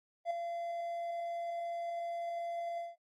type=tone with ADSR envelope; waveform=triangle; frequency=684 Hz; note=F5; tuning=36 cents flat; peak=-27 dBFS; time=0.25-2.96 s; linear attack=56 ms; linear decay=4 ms; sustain=-7 dB; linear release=170 ms; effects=AAC 32 kbps